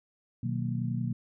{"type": "chord", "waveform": "sine", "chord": "B major seventh", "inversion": "none", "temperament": "just", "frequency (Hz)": [123.47, 154.34, 185.21, 231.5], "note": ["B2", "D#3", "F#3", "A#3"], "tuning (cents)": [0, -14, 2, -12], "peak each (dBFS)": [-31, -37, -36, -35], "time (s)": [0.43, 1.13], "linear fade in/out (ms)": 5, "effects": []}